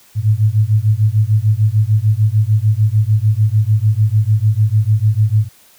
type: beating tone pair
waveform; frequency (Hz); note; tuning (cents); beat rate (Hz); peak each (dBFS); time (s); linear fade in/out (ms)
sine; 104.2 / 110.9; G#2 / A2; +6 / +14; 6.7; -13; 0.15-5.49; 50
effects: white hiss -48 dBFS RMS until 5.78 s